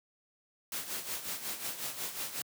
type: noise with tremolo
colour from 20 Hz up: white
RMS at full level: -36 dBFS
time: 0.72-2.42 s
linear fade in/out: 2 ms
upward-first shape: sine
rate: 5.5 Hz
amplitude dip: 65%
effects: high-pass 100 Hz 12 dB/octave